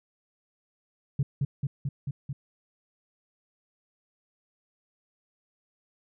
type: tone with echo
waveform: sine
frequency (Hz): 138.59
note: C#3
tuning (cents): 0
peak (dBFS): -20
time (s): 1.19-1.23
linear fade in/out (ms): 5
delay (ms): 220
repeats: 5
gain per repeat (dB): -2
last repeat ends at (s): 2.33
effects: tanh soft clip ceiling -19 dBFS